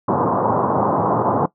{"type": "band-pass noise", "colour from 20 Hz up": "white", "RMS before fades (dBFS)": -18, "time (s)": [0.08, 1.46], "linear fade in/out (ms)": 5, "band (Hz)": [100, 1100], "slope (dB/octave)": 48, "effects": ["noise-tail reverb RT60 0.1 s tail -18 dB re dry"]}